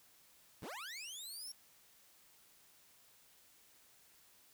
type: linear sweep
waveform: 20% pulse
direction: up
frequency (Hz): 56.8 to 5590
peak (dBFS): -40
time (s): 0.62-1.52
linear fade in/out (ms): 5
effects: white hiss -66 dBFS RMS until 4.53 s